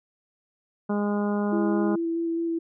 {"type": "harmonic tone", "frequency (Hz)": 205.6, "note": "G#3", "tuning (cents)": -17, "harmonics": [1, 2, 3, 4, 5, 6, 7], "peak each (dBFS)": [-24, -30, -34, -36, -38, -40, -41], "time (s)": [0.89, 1.96], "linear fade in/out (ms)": 10}
{"type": "tone with vibrato", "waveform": "sine", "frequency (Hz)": 333.3, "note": "E4", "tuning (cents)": 19, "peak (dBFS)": -24, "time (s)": [1.52, 2.59], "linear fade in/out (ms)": 10, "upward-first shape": "square", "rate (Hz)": 4.7, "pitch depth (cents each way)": 9}
{"effects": []}